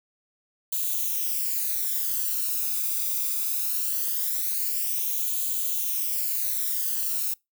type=noise with flanger; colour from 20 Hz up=violet; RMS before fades=-27 dBFS; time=0.72-7.34 s; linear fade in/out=5 ms; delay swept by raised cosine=0.28 to 0.83 ms; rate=0.21 Hz; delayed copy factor=+0.65; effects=noise-tail reverb RT60 0.2 s tail -25 dB re dry